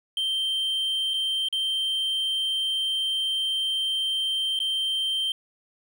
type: tone with dropouts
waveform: triangle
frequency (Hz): 3136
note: G7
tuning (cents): 0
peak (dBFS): -22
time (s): 0.17-5.32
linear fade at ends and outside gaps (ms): 2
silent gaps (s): 1.137-1.14 / 1.486-1.526 / 4.591-4.601
effects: none